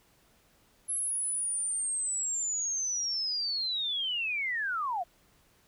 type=linear sweep; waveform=sine; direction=down; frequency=11040 to 659.3 Hz; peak=-29 dBFS; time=0.88-5.04 s; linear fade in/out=20 ms; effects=pink hiss -65 dBFS RMS until 5.67 s